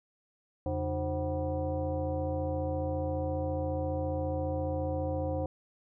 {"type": "tone with frequency modulation", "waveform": "sine", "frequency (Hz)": 305.7, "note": "D#4", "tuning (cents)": -30, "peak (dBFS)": -29, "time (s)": [0.66, 5.46], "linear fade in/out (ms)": 2, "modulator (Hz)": 222, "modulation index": 1.7, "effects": []}